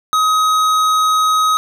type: tone with tanh clipping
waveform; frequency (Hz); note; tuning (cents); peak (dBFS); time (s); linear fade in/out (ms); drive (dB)
sine; 1264; D#6; +27; -13; 0.13-1.57; 0; 15
effects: none